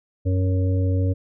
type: harmonic tone with a mistuned harmonic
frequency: 92.5 Hz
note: F#2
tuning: in tune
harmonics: 1 / 3 / 5 / 6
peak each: -18 / -28 / -32 / -34 dBFS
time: 0.25-1.14 s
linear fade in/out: 20 ms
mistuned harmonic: 1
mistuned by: +20 cents
effects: none